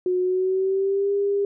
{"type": "tone with pitch glide", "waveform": "sine", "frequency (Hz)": [364.1, 401.7], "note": ["F#4", "G4"], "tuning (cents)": [-28, 42], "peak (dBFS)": -19, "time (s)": [0.06, 1.45], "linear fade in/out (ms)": 2, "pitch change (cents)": 170, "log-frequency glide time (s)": [0.2, 1.12], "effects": []}